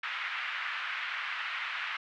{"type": "band-pass noise", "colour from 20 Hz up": "pink", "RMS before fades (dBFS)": -36, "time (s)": [0.03, 1.97], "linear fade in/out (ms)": 5, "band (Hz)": [1300, 2800], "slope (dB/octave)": 24, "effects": []}